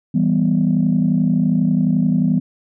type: chord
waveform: sine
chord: E minor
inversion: none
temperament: equal with one note detuned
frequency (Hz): 164.24 / 196 / 246.9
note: E3 / G3 / B3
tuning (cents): -6 / 0 / 0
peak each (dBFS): -17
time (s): 0.14-2.4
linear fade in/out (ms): 10
effects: tanh soft clip ceiling -6 dBFS